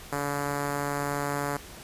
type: tone with notch filter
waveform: 5% pulse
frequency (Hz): 143.2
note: D3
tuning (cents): -43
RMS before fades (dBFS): -30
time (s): 0.12-1.57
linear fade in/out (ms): 5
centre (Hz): 3500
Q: 0.66
effects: pink hiss -45 dBFS RMS until 1.83 s + resampled to 32000 Hz